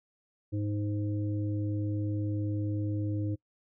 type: harmonic tone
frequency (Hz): 103.8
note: G#2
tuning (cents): 0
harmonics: 1 / 3 / 5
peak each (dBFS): -30 / -34 / -45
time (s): 0.52-3.36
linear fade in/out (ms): 20
effects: noise-tail reverb RT60 0.1 s tail -24 dB re dry